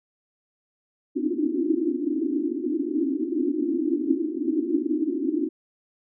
white band-pass noise, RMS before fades -25 dBFS, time 1.15-5.49 s, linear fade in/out 20 ms, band 260 to 350 Hz, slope 96 dB/octave, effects none

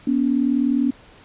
sine tone pair together, 243.7 / 283.7 Hz, B3 / C#4, -23 / +40 cents, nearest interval minor third, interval 263 cents, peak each -19 dBFS, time 0.07-0.91 s, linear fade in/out 5 ms, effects pink hiss -48 dBFS RMS until 1.24 s + resampled to 8000 Hz

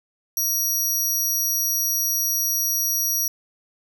20% pulse tone, 5760 Hz, F#8, 47 cents flat, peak -15 dBFS, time 0.37-3.28 s, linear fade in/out 2 ms, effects 9-bit

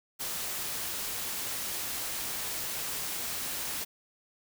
white noise, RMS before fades -35 dBFS, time 0.19-3.85 s, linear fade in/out 20 ms, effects none

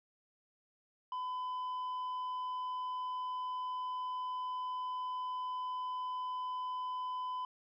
sine tone with tanh clipping, 1007 Hz, B5, 33 cents sharp, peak -37 dBFS, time 1.12-7.45 s, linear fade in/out 2 ms, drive 4 dB, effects none

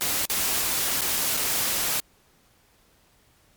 white noise with dropouts, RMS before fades -25 dBFS, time 0.01-2 s, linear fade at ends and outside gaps 0 ms, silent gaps 0.254-0.299 / 1.009-1.017 / 1.368-1.372 s, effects pink hiss -61 dBFS RMS until 3.56 s + MP3 96 kbps

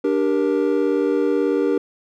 triangle chord, G minor, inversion second, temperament just, 294 / 392 / 470.4 Hz, D4 / G4 / Bb4, +2 / 0 / +16 cents, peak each -19 dBFS, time 0.04-1.78 s, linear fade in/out 5 ms, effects none

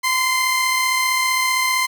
sawtooth tone pair together, 1028.8 / 2093 Hz, C6 / C7, -30 / 0 cents, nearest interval octave, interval 1230 cents, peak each -16 / -16 dBFS, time 0.03-1.87 s, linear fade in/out 20 ms, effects none

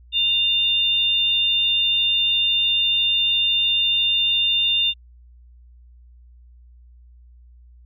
sine tone pair together, 2794 / 3603 Hz, F7 / A7, 0 / +40 cents, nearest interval major third, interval 440 cents, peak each -21 / -18 dBFS, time 0.12-4.94 s, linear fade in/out 50 ms, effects added 60 Hz sine -45 dBFS peak until 7.85 s

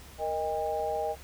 sine chord, Eb major, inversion second, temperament equal with one note detuned, 466.2 / 622.3 / 804.6 Hz, Bb4 / Eb5 / G5, 0 / 0 / +45 cents, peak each -34 / -32 / -32 dBFS, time 0.18-1.16 s, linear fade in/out 50 ms, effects added 68 Hz sine -49 dBFS peak until 1.23 s + pink hiss -51 dBFS RMS until 1.23 s

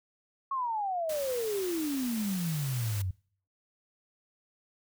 sine exponential sweep, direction down, 1108.7 to 89.4 Hz, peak -29 dBFS, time 0.51-3.11 s, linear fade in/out 5 ms
white noise, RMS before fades -41 dBFS, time 1.09-3.02 s, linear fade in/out 5 ms
effects noise-tail reverb RT60 0.5 s tail -23 dB re dry

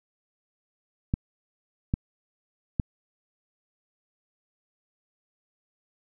clicks, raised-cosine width 5 ms, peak -11 dBFS, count 3, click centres 1.139 / 1.939 / 2.798 s, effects none

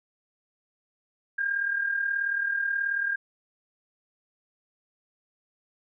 sine tone with amplitude modulation, 1609 Hz, G6, 45 cents sharp, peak -22 dBFS, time 1.38-3.16 s, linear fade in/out 10 ms, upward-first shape sine, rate 38.5 Hz, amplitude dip 60%, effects none

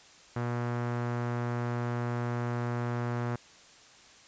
sawtooth tone with low-pass filter, 120 Hz, B2, 49 cents flat, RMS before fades -32 dBFS, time 0.36-3.36 s, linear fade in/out 5 ms, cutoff 1500 Hz, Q 1.4, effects white hiss -55 dBFS RMS until 4.27 s + resampled to 16000 Hz

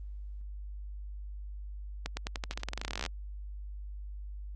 accelerating click train, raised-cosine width 0.2 ms, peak -17 dBFS, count 24, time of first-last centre 2.06-3.063 s, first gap 110 ms, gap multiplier 0.9, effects added 50 Hz sine -39 dBFS peak until 4.55 s + Opus 24 kbps

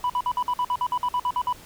sine tone bursts, 987.8 Hz, B5, in tune, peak -18 dBFS, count 14, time 0.04-1.527 s, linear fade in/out 2 ms, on 57 ms, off 53 ms, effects tanh soft clip ceiling -20 dBFS + pink hiss -47 dBFS RMS until 1.65 s

